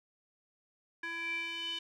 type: tone with band-pass filter sweep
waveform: square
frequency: 334 Hz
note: E4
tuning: 23 cents sharp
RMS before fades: -38 dBFS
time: 1.03-1.79 s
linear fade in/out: 5 ms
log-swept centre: 1900 to 3200 Hz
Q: 7.5
effects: none